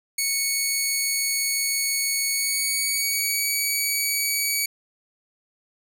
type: tone with pitch glide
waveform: 10% pulse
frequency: 2217 to 2268 Hz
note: C#7 to C#7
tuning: 0 to +39 cents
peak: -13 dBFS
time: 0.18-4.66 s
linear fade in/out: 5 ms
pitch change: +39 cents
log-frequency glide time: 2.29-3.47 s
effects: none